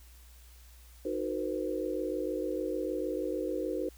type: chord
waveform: sine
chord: C half-diminished seventh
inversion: first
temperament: equal with one note detuned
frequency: 311.1 / 370 / 466.2 / 512.8 Hz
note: Eb4 / Gb4 / Bb4 / C5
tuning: 0 / 0 / 0 / -35 cents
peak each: -36 / -36 / -37 / -36 dBFS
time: 1.05-3.89 s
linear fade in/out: 5 ms
effects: added 60 Hz sine -52 dBFS peak until 3.97 s + white hiss -60 dBFS RMS until 3.97 s